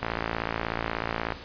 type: click train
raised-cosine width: 0.5 ms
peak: -12 dBFS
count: 74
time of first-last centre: 0.03-1.322 s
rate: 56.5 Hz
effects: pink hiss -42 dBFS RMS until 1.44 s + resampled to 11025 Hz